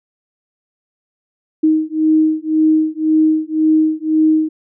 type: beating tone pair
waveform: sine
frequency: 312.3 / 314.2 Hz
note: D#4 / D#4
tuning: +7 / +17 cents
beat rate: 1.9 Hz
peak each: -14 dBFS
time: 1.63-4.49 s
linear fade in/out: 10 ms
effects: none